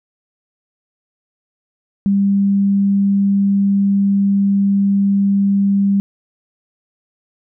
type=tone; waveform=sine; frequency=198.5 Hz; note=G3; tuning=22 cents sharp; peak=-11 dBFS; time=2.06-6 s; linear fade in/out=0 ms; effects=none